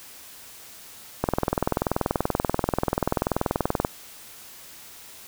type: click train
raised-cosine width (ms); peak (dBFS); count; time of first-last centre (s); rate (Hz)
1; -7; 55; 1.24-3.849; 20.7
effects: white hiss -45 dBFS RMS until 5.27 s